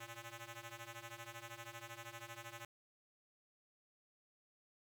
5% pulse ring-modulated tone, 233.1 Hz, A#3, in tune, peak -35 dBFS, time 0-2.65 s, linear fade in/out 2 ms, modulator 356 Hz, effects 12-bit

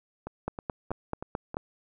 two click trains, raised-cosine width 1 ms, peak -22 / -16 dBFS, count 5 / 6, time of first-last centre 0.27-1.544 / 0.48-1.569 s, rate 3.14 / 4.59 Hz, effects none

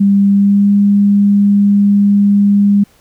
sine tone with pitch glide, 199.2 to 202.2 Hz, G3 to G#3, +28 to -46 cents, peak -6 dBFS, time 0-2.84 s, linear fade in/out 10 ms, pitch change +26 cents, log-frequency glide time 0.3-0.71 s, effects pink hiss -50 dBFS RMS until 3 s

